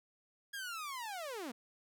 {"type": "linear sweep", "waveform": "sawtooth", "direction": "down", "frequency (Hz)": [1661.2, 216.5], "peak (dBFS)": -37, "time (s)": [0.53, 1.52], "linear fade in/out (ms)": 10, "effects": []}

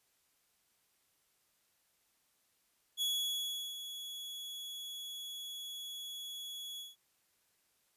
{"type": "tone with ADSR envelope", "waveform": "40% pulse", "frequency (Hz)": 3370, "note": "G#7", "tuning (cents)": 25, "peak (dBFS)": -30, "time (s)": [2.97, 6.96], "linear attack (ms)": 48, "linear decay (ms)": 730, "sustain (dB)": -11, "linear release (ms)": 170, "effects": ["white hiss -75 dBFS RMS until 7.96 s", "resampled to 32000 Hz"]}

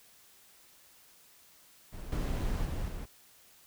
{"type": "noise with level steps", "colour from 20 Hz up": "brown", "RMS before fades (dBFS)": [-42, -32, -35, -39], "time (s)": [1.92, 3.06], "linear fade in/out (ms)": 20, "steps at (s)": [2.12, 2.65, 2.88], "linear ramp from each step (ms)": 2, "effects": ["white hiss -60 dBFS RMS until 3.66 s"]}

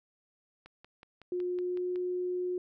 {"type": "click train", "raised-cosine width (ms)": 0.3, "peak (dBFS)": -35, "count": 8, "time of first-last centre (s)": [0.66, 1.959], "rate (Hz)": 5.39}
{"type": "tone with pitch glide", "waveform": "sine", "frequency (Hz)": [358.4, 360.9], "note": ["F4", "F#4"], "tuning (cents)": [45, -43], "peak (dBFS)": -30, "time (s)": [1.32, 2.58], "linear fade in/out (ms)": 2, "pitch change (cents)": 12, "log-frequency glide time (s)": [1.46, 1.89]}
{"effects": []}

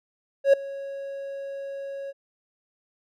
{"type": "tone with ADSR envelope", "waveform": "triangle", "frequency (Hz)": 552, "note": "C#5", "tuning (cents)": -7, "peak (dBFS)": -9, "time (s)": [0.44, 2.13], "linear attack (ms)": 93, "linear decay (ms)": 6, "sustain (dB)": -21, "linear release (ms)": 34, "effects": []}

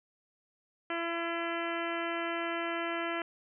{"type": "harmonic tone with a mistuned harmonic", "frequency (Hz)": 337, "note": "E4", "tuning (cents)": 38, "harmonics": [1, 2, 3, 4, 5, 6, 7, 8, 9], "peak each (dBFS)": [-37, -38, -42, -39, -41, -42, -44, -46, -46], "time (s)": [0.9, 3.22], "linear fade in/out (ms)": 2, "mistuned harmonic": 9, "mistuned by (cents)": 17, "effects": []}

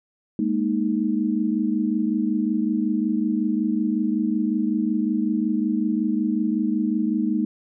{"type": "chord", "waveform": "sine", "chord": "Ab suspended second", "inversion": "none", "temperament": "equal", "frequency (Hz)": [207.7, 233.1, 311.1], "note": ["Ab3", "Bb3", "Eb4"], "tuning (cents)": [0, 0, 0], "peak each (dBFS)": -24, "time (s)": [0.39, 7.45], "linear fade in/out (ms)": 2, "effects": []}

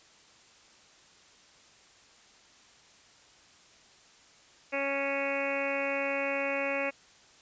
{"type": "harmonic tone with a mistuned harmonic", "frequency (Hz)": 277.2, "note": "C#4", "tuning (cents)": 0, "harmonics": [1, 2, 3, 4, 5, 6, 7, 8, 9, 10], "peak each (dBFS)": [-39, -32, -41, -42, -43, -42, -41, -36, -37, -42], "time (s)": [4.72, 6.91], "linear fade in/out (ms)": 20, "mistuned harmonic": 10, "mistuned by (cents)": -27, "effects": ["white hiss -58 dBFS RMS until 7.41 s", "resampled to 16000 Hz"]}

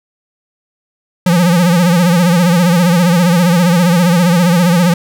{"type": "tone with vibrato", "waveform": "square", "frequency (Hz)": 174.61, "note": "F3", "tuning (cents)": 0, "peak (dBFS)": -8, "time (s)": [1.26, 4.94], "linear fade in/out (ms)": 5, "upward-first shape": "sine", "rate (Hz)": 15, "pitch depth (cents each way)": 92, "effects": []}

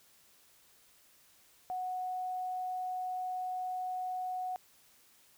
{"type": "tone", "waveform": "sine", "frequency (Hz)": 737, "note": "F#5", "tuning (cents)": -7, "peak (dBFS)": -34, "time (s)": [1.7, 4.56], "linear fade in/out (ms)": 0, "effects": ["white hiss -64 dBFS RMS until 5.37 s"]}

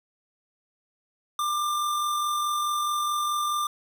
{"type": "tone with amplitude modulation", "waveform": "square", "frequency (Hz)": 1192, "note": "D6", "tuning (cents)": 25, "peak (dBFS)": -24, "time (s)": [1.39, 3.67], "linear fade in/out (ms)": 2, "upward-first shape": "sine", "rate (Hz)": 44.7, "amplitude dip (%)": 25, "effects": []}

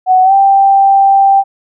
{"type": "tone with pitch glide", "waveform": "sine", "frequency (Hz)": [744, 785.5], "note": ["F#5", "G5"], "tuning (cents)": [9, 3], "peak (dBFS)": -4, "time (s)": [0.06, 1.44], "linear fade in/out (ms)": 50, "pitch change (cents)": 94, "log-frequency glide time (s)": [0.23, 0.33], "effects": []}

